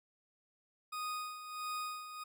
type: tone with tremolo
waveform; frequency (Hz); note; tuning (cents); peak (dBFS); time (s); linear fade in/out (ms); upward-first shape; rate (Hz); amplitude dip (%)
40% pulse; 1242; D#6; -3; -36; 0.92-2.24; 10; sine; 1.5; 65
effects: none